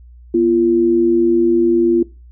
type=tone pair together; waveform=sine; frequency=242.7 / 343.2 Hz; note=B3 / F4; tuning=-30 / -30 cents; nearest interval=tritone; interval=600 cents; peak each=-18 / -11 dBFS; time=0.34-2.03 s; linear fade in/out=5 ms; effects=noise-tail reverb RT60 0.3 s tail -21 dB re dry + added 60 Hz sine -38 dBFS peak until 2.31 s